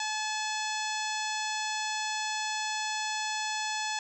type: harmonic tone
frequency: 860 Hz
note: A5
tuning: 40 cents flat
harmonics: 1 / 2 / 3 / 4 / 5 / 6 / 7 / 8 / 9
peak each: -34 / -37 / -39 / -40 / -41 / -42 / -42 / -43 / -44 dBFS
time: 0-3.99 s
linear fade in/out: 2 ms
effects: 11-bit